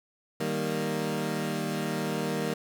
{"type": "chord", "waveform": "20% pulse", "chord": "Eb major", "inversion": "none", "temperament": "equal", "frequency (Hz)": [155.56, 196, 233.1], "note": ["Eb3", "G3", "Bb3"], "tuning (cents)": [0, 0, 0], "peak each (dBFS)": -28, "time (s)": [0.4, 2.54], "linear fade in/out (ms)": 5, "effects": []}